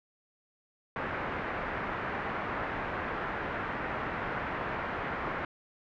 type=low-pass noise; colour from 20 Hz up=white; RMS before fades=-35 dBFS; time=0.96-5.45 s; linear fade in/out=2 ms; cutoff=1800 Hz; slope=24 dB/octave; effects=none